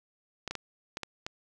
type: clicks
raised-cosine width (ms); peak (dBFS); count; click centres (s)
0.2; -18; 6; 0.477 / 0.51 / 0.553 / 0.971 / 1.033 / 1.265
effects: none